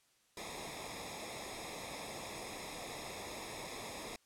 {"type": "noise with comb filter", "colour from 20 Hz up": "pink", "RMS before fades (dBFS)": -45, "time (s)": [0.37, 4.16], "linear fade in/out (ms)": 2, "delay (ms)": 0.67, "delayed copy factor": -0.8, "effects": ["white hiss -72 dBFS RMS until 4.25 s", "low-pass 10000 Hz 12 dB/octave"]}